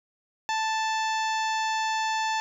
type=harmonic tone; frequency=880 Hz; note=A5; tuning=in tune; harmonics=1 / 2 / 3 / 4 / 5 / 6 / 7 / 8; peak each=-26 / -32 / -36 / -38 / -40 / -42 / -43 / -44 dBFS; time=0.49-2.4 s; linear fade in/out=0 ms; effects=10-bit